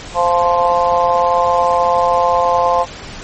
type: harmonic tone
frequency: 174.1 Hz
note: F3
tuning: 5 cents flat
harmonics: 3 / 4 / 5 / 6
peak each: -16 / -16 / -16 / -16 dBFS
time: 0.14-2.86 s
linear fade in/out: 50 ms
effects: pink hiss -31 dBFS RMS until 3.23 s + MP3 32 kbps